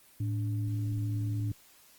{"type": "tone pair together", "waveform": "sine", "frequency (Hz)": [108.23, 289.3], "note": ["A2", "D4"], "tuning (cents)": [-28, -26], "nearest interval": "octave + perfect fourth", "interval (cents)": 1702, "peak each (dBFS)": [-29, -40], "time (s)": [0.2, 1.52], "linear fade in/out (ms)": 5, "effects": ["white hiss -59 dBFS RMS until 1.98 s", "Opus 24 kbps"]}